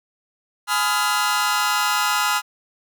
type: chord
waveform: sawtooth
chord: F half-diminished seventh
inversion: first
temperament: just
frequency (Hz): 838.1 / 1005.8 / 1257.2 / 1396.9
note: Ab5 / Cb6 / Eb6 / F6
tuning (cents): +16 / +31 / +18 / 0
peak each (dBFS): -21 / -21 / -20 / -19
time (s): 0.67-2.42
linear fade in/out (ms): 50
effects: none